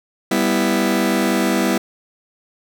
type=chord; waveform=sawtooth; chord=E minor; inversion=first; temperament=just; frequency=197.78 / 247.2 / 329.6 Hz; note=G3 / B3 / E4; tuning=+16 / +2 / 0 cents; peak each=-16 dBFS; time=0.31-1.78 s; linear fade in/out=5 ms; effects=none